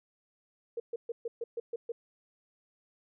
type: tone bursts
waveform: sine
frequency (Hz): 466.2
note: A#4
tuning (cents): 0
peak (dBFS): -32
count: 8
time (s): 0.77-1.92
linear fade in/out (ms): 5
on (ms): 30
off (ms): 130
effects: none